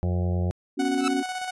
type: harmonic tone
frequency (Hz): 89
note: F2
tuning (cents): +33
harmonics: 1 / 2 / 4 / 5 / 6 / 7 / 8 / 9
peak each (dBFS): -23 / -29 / -36 / -41 / -39 / -41 / -43 / -46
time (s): 0.03-0.51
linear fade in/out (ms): 0
type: chord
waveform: sine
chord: B suspended second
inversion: none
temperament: just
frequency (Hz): 246.9 / 277.8 / 370.4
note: B3 / C#4 / F#4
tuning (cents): 0 / +4 / +2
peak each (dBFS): -29 / -24 / -30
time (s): 0.77-1.23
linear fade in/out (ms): 20
type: tone with tremolo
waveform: sawtooth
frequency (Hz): 740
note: F#5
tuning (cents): 0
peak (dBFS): -24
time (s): 0.79-1.51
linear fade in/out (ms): 10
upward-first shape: square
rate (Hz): 16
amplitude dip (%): 40
type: tone with exponential growth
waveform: sawtooth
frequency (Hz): 1311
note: E6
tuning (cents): -10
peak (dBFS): -18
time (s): 0.96-1.08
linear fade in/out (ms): 1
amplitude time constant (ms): 26
effects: resampled to 24000 Hz